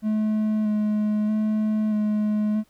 triangle tone with vibrato, 213.3 Hz, G#3, 46 cents sharp, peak -18 dBFS, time 0.02-2.64 s, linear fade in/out 50 ms, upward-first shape square, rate 0.79 Hz, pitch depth 14 cents each way, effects pink hiss -63 dBFS RMS until 2.69 s

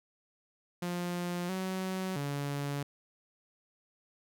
sawtooth tone with pitch steps, 176.1 / 187.7 / 142.4 Hz, F3 / F#3 / C#3, +15 / +25 / +47 cents, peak -29 dBFS, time 0.82-2.83 s, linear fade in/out 5 ms, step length 670 ms, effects none

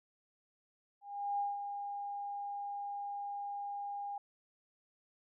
sine tone with ADSR envelope, 810 Hz, G#5, 43 cents flat, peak -31 dBFS, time 1.01-4.18 s, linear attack 380 ms, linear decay 180 ms, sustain -7 dB, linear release 3 ms, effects none

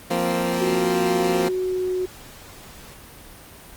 15% pulse chord, F suspended fourth, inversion none, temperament equal, 174.61 / 233.1 / 261.6 Hz, F3 / Bb3 / C4, 0 / 0 / 0 cents, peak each -18 / -19 / -21 dBFS, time 0.1-1.49 s, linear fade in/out 10 ms
sine tone with pitch glide, 370 to 367.9 Hz, F#4 to F#4, 0 to -10 cents, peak -21 dBFS, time 0.6-2.06 s, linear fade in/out 10 ms, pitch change -10 cents, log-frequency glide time 1.67-1.82 s
effects pink hiss -43 dBFS RMS until 3.76 s + Opus 32 kbps

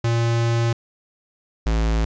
square tone pair in turn, 116.54 / 55 Hz, A#2 / A1, 0 / 0 cents, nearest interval octave + minor second, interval 1300 cents, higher first, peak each -18 dBFS, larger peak neither, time 0.04-0.73 / 1.66-2.05 s, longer first, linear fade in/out 5 ms, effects resampled to 16000 Hz + 9-bit

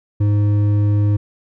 sine tone with hard clipping, 103.3 Hz, G#2, 9 cents flat, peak -14 dBFS, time 0.2-1.17 s, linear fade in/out 10 ms, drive 7 dB, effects none

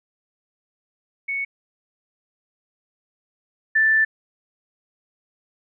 sine tone pair in turn, 2217 / 1764.7 Hz, C#7 / A6, 0 / +5 cents, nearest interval major third, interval 395 cents, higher first, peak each -23 / -14 dBFS, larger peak second, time 1.28-1.45 / 3.75-4.05 s, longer second, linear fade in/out 10 ms, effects none

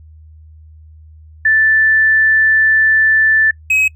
sine / triangle tone pair in turn, 1760 / 2547 Hz, A6 / D#7, 0 / +40 cents, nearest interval tritone, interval 640 cents, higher second, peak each -8 dBFS, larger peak neither, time 1.45-3.51 / 3.7-3.88 s, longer first, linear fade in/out 5 ms, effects noise-tail reverb RT60 0.1 s tail -24 dB re dry + added 78 Hz sine -37 dBFS peak until 3.95 s

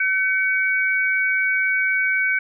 sine tone pair together, 1529 / 2252 Hz, G6 / C#7, -44 / +27 cents, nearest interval perfect fifth, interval 671 cents, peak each -20 / -20 dBFS, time 0-2.39 s, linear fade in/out 5 ms, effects none

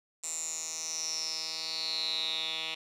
10% pulse tone with band-pass filter sweep, 160 Hz, D#3, 49 cents sharp, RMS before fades -35 dBFS, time 0.23-2.75 s, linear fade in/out 10 ms, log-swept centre 7600 to 3200 Hz, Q 9.4, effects none

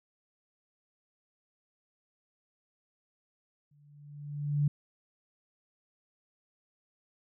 sine tone with exponential growth, 145.8 Hz, D3, 12 cents flat, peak -22 dBFS, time 3.71-4.68 s, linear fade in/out 5 ms, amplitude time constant 210 ms, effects none

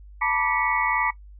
sine tone cluster, 888 / 971 / 1170 / 1953 / 2219 Hz, A5 / B5 / D6 / B6 / C#7, +16 / -30 / -7 / -20 / +1 cents, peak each -27 dBFS, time 0.21-1.11 s, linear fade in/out 10 ms, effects noise-tail reverb RT60 0.1 s tail -18 dB re dry + added 50 Hz sine -42 dBFS peak until 1.39 s

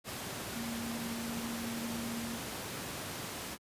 sine tone in noise, 232 Hz, A#3, 8 cents flat, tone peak -38 dBFS, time 0.52-2.4 s, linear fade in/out 50 ms, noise pink, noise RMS -40 dBFS, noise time 0.04-3.58 s, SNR -1 dB, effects high-pass 100 Hz 12 dB/octave + resampled to 32000 Hz

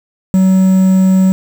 triangle tone with quantisation, 188.7 Hz, F#3, 34 cents sharp, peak -4 dBFS, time 0.34-1.32 s, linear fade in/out 0 ms, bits 5, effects none

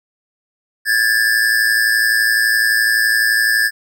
square tone pair together, 1637.2 / 1749 Hz, G#6 / A6, -25 / -11 cents, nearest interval minor second, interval 114 cents, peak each -16 dBFS, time 0.85-3.71 s, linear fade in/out 50 ms, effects none

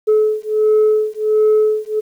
sine beating tone pair, 429.1 / 430.5 Hz, A4 / A4, -43 / -38 cents, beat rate 1.4 Hz, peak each -13 dBFS, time 0.07-2.01 s, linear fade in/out 20 ms, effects tanh soft clip ceiling -7 dBFS + 8-bit

